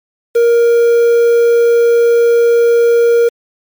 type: tone with quantisation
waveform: triangle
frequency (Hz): 469.9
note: A#4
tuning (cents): +14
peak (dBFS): -4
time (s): 0.35-3.29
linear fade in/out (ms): 10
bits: 5
effects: MP3 96 kbps